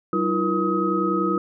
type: tone cluster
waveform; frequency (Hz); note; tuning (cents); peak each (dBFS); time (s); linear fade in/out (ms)
sine; 191 / 314 / 344.4 / 477.4 / 1265; G3 / D#4 / F4 / A#4 / D#6; -45 / +16 / -24 / +41 / +28; -26 / -26 / -25 / -29 / -24; 0.13-1.38; 2
effects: none